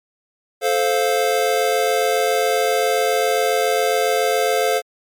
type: chord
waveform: square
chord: F major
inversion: first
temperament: just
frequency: 436.5 / 523.8 / 698.5 Hz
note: A4 / C5 / F5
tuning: -14 / +2 / 0 cents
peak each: -21 dBFS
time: 0.61-4.82 s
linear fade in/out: 50 ms
effects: MP3 96 kbps